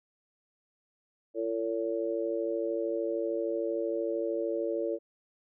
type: harmonic tone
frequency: 113.1 Hz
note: A2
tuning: 48 cents sharp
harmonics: 3 / 4 / 5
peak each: -33 / -33 / -33 dBFS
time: 1.34-4.99 s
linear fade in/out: 50 ms
effects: none